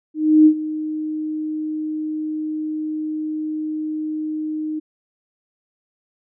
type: tone with ADSR envelope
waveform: sine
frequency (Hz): 309.2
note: D#4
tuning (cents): -11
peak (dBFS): -6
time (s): 0.14-4.8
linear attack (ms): 320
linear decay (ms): 78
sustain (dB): -16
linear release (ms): 16
effects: none